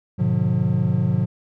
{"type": "chord", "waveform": "triangle", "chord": "G# diminished seventh", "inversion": "none", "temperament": "just", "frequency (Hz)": [103.83, 124.59, 149.51, 179.41], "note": ["G#2", "B2", "D3", "F3"], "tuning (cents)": [0, 16, 31, 47], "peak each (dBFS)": [-22, -20, -22, -20], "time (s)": [0.18, 1.26], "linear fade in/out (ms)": 20, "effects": []}